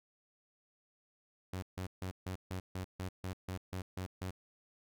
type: tone bursts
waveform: sawtooth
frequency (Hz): 92.8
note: F#2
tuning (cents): +6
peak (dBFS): -34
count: 12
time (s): 1.53-4.308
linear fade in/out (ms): 5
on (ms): 94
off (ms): 150
effects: none